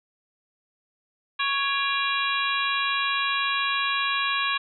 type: harmonic tone with a mistuned harmonic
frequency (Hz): 554.4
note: C#5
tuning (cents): 0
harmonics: 2 / 3 / 4 / 5 / 6 / 7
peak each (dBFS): -27 / -29 / -30 / -31 / -32 / -32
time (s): 1.39-4.58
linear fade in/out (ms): 10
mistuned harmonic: 4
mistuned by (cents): +130
effects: none